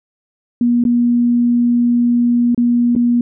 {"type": "tone with dropouts", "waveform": "sine", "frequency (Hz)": 240, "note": "B3", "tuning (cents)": -49, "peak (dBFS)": -10, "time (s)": [0.61, 3.21], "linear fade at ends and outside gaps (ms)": 2, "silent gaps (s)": [[0.839, 0.851], [2.547, 2.577], [2.952, 2.962]], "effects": []}